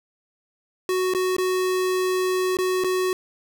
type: tone with dropouts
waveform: square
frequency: 370 Hz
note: F#4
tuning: in tune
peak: -21 dBFS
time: 0.89-3.13 s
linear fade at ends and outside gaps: 1 ms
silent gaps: 1.137-1.148 / 1.366-1.383 / 2.57-2.587 / 2.838-2.844 s
effects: 10-bit